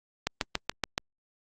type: click train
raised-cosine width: 0.2 ms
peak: -9 dBFS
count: 6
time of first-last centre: 0.27-0.979 s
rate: 7.05 Hz
effects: Opus 48 kbps